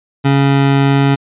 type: tone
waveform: 25% pulse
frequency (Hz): 138.59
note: C#3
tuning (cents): 0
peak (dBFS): -5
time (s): 0.24-1.16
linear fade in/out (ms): 20
effects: resampled to 8000 Hz